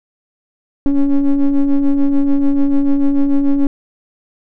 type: ring-modulated tone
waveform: triangle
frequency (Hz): 138.59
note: C#3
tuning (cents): 0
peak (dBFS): -4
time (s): 0.86-3.67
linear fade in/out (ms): 2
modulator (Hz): 142
effects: none